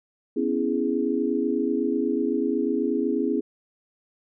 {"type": "chord", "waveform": "sine", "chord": "C# minor seventh", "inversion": "third", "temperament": "equal with one note detuned", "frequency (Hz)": [249.1, 277.2, 329.6, 415.3], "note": ["B3", "C#4", "E4", "G#4"], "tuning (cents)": [15, 0, 0, 0], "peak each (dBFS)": -27, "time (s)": [0.36, 3.41], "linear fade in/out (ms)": 10, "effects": []}